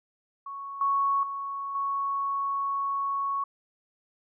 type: tone with level steps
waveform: sine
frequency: 1108.7 Hz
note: C#6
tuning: in tune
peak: -35 / -22 / -31 / -26 dBFS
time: 0.46-3.44 s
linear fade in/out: 5 ms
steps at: 0.81 / 1.23 / 1.75 s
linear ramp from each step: 2 ms
effects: none